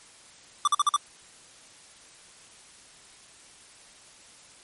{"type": "tone bursts", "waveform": "square", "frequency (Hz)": 1174.7, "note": "D6", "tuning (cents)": 0, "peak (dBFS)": -19, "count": 5, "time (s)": [0.65, 0.963], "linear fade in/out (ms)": 2, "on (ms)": 25, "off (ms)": 47, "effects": ["white hiss -52 dBFS RMS until 4.63 s", "MP3 48 kbps"]}